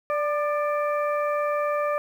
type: harmonic tone with a mistuned harmonic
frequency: 587.3 Hz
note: D5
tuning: in tune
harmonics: 1 / 2 / 3 / 4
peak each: -24 / -27 / -36 / -38 dBFS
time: 0.1-1.98 s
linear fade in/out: 0 ms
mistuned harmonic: 2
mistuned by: +33 cents
effects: 9-bit

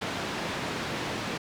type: band-pass noise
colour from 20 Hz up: pink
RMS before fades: -33 dBFS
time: 0.01-1.38 s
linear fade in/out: 10 ms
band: 140 to 4200 Hz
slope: 12 dB/octave
effects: none

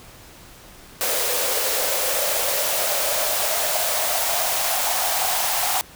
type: noise with high-pass filter sweep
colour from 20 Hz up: white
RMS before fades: -22 dBFS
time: 1.01-5.81 s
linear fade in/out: 0 ms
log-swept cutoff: 490 to 780 Hz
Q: 5.6
effects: pink hiss -45 dBFS RMS until 5.95 s

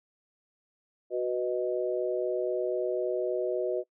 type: chord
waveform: sine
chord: B major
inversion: second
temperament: equal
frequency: 370 / 493.9 / 622.3 Hz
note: F#4 / B4 / D#5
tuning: 0 / 0 / 0 cents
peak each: -30 / -32 / -32 dBFS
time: 1.1-3.84 s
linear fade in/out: 50 ms
effects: noise-tail reverb RT60 0.1 s tail -24 dB re dry

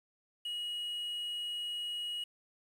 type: tone with quantisation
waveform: triangle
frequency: 2900 Hz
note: F#7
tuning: 35 cents flat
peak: -34 dBFS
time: 0.45-2.24 s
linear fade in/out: 5 ms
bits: 10
effects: none

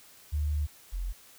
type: tone pair in turn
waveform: sine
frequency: 74.4 / 44.12 Hz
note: D2 / F1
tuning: +23 / +18 cents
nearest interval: major sixth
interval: 905 cents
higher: first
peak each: -26 / -30 dBFS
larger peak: first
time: 0.32-0.67 / 0.92-1.13 s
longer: first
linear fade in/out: 20 ms
effects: white hiss -55 dBFS RMS until 1.38 s

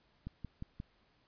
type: click train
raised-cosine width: 5 ms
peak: -29 dBFS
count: 4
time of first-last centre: 0.27-0.801 s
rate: 5.65 Hz
effects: pink hiss -71 dBFS RMS until 1.27 s + resampled to 11025 Hz

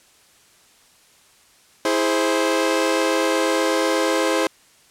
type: chord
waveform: sawtooth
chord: E augmented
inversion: none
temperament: equal with one note detuned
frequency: 327 / 415.3 / 523.3 Hz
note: E4 / G#4 / B#4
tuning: -14 / 0 / 0 cents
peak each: -18 / -20 / -17 dBFS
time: 1.85-4.47 s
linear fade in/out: 2 ms
effects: white hiss -54 dBFS RMS until 4.9 s + low-pass 10000 Hz 12 dB/octave

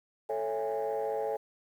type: chord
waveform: sine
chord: A major seventh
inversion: none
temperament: equal with one note detuned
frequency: 440 / 554.4 / 659.3 / 820.6 Hz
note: A4 / C#5 / E5 / G#5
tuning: 0 / 0 / 0 / -21 cents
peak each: -32 / -34 / -37 / -35 dBFS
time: 0.29-1.37 s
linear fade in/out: 10 ms
effects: tanh soft clip ceiling -24 dBFS + 10-bit

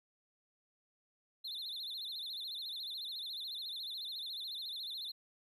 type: tone with vibrato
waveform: triangle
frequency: 3853 Hz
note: B7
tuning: 44 cents flat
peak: -39 dBFS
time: 1.44-5.12 s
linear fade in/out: 10 ms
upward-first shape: sine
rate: 14 Hz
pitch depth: 180 cents each way
effects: none

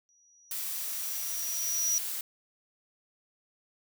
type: tone with exponential growth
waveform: sine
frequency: 5810 Hz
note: F#8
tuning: 32 cents flat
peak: -24 dBFS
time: 0.09-1.98 s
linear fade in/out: 0 ms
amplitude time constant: 410 ms
type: noise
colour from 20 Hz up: blue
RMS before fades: -35 dBFS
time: 0.51-2.21 s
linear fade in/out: 2 ms
effects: none

